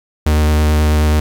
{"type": "tone with vibrato", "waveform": "45% pulse", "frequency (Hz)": 76.1, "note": "D#2", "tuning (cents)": -38, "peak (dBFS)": -10, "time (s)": [0.26, 1.2], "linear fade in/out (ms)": 5, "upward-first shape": "square", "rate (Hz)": 9.3, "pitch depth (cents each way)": 11, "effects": ["8-bit"]}